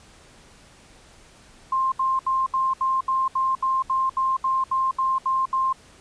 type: tone bursts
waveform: sine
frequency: 1055 Hz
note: C6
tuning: 14 cents sharp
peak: -19 dBFS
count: 15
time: 1.72-5.728 s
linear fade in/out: 5 ms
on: 200 ms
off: 72 ms
effects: pink hiss -51 dBFS RMS until 6 s + resampled to 22050 Hz